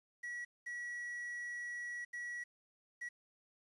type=tone bursts at uneven times; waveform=triangle; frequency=1929 Hz; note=B6; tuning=41 cents flat; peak=-39 dBFS; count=4; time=0.23-0.45 / 0.66-2.05 / 2.13-2.44 / 3.01-3.09 s; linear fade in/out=10 ms; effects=resampled to 24000 Hz + 11-bit